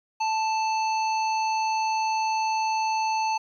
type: harmonic tone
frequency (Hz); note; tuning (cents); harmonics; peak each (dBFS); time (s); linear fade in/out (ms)
880; A5; 0; 1 / 3 / 5 / 7; -23 / -33 / -37 / -40; 0.2-3.38; 10
effects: 10-bit